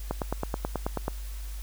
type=click train; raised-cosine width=1 ms; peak=-14 dBFS; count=10; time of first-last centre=0.11-1.081 s; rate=9.27 Hz; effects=added 50 Hz sine -34 dBFS peak until 1.62 s + white hiss -49 dBFS RMS until 1.62 s